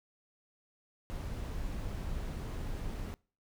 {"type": "noise", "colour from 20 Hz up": "brown", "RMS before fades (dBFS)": -38, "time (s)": [1.1, 3.14], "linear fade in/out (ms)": 0, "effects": ["noise-tail reverb RT60 0.4 s tail -24 dB re dry"]}